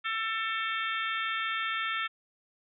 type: harmonic tone with a mistuned harmonic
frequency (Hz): 445.6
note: A4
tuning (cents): +22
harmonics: 3 / 4 / 5 / 6 / 7 / 8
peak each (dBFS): -33 / -35 / -37 / -39 / -40 / -41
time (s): 0.04-2.08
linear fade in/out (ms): 20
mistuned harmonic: 7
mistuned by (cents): +45
effects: none